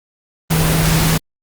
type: tone in noise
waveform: sine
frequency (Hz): 160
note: D#3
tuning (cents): +49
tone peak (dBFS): -14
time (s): 0.5-1.18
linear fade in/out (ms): 10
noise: pink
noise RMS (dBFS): -17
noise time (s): 0.5-1.18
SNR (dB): 0
effects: Opus 24 kbps